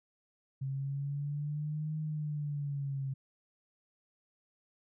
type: linear two-way sweep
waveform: sine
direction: up then down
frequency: 134.1 to 155.56 to 134.1 Hz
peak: -33 dBFS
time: 0.61-3.14 s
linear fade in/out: 10 ms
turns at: 1.98 s
effects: none